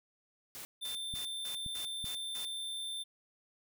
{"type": "noise bursts", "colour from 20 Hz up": "white", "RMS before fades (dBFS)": -46, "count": 7, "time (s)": [0.55, 2.45], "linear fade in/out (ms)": 0, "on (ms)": 100, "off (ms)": 200}
{"type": "tone", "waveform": "square", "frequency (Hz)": 3565, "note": "A7", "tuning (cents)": 22, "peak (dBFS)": -38, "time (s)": [0.81, 3.04], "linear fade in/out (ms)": 20}
{"type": "clicks", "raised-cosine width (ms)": 5, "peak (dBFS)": -33, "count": 3, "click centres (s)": [1.139, 1.663, 2.043]}
{"effects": []}